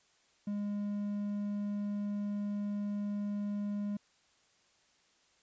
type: tone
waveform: triangle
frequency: 204.9 Hz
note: G#3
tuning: 23 cents flat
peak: -31 dBFS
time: 0.47-3.97 s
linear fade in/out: 5 ms
effects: white hiss -69 dBFS RMS until 5.42 s + resampled to 16000 Hz